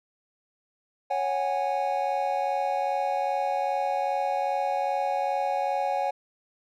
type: chord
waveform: triangle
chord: C# suspended fourth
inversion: none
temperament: equal with one note detuned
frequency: 554.4 / 740 / 822.5 Hz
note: C#5 / F#5 / G#5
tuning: 0 / 0 / -17 cents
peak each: -28 / -27 / -26 dBFS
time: 1.1-6.11 s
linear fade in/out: 10 ms
effects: none